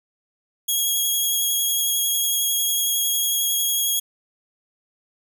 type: tone with vibrato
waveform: 5% pulse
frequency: 3300 Hz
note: G#7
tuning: 12 cents flat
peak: -12 dBFS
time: 0.68-4 s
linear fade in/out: 10 ms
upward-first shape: sine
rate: 11 Hz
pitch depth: 16 cents each way
effects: none